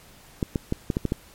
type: clicks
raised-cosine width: 3 ms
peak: -10 dBFS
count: 7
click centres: 0.428 / 0.558 / 0.724 / 0.902 / 0.969 / 1.053 / 1.121 s
effects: pink hiss -51 dBFS RMS until 1.34 s + MP3 64 kbps